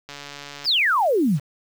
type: click train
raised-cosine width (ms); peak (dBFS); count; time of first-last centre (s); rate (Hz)
0.2; -19; 82; 0.09-0.656; 143
type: exponential sweep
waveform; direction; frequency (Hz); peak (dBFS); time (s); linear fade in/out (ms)
sine; down; 5588 to 125.7; -16; 0.64-1.4; 50
effects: 7-bit